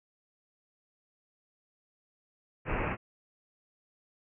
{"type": "low-pass noise", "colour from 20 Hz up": "pink", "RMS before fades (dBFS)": -32, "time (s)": [2.65, 2.97], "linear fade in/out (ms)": 50, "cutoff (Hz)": 2700, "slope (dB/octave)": 96, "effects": []}